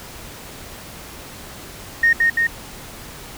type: tone with echo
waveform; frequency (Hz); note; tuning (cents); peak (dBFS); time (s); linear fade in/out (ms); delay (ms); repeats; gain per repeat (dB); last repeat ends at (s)
sine; 1851; A#6; -13; -10; 2.03-2.13; 5; 170; 2; -2; 2.47
effects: tanh soft clip ceiling -6 dBFS + pink hiss -37 dBFS RMS until 3.37 s